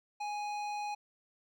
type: tone with hard clipping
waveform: sine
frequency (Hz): 830.6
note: G#5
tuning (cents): 0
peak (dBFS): -37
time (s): 0.2-0.95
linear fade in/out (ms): 10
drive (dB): 13
effects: none